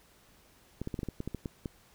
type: clicks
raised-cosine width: 3 ms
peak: -22 dBFS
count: 11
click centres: 0.816 / 0.874 / 0.942 / 0.991 / 1.032 / 1.087 / 1.204 / 1.276 / 1.347 / 1.458 / 1.658 s
effects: pink hiss -62 dBFS RMS until 1.94 s